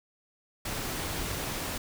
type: noise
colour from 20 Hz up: pink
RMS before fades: -34 dBFS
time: 0.65-1.78 s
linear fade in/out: 5 ms
effects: none